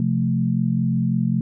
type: chord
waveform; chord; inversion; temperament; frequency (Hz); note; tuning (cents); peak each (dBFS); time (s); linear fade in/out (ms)
sine; F major; second; equal; 130.81 / 174.61 / 220; C3 / F3 / A3; 0 / 0 / 0; -22; 0-1.41; 2
effects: none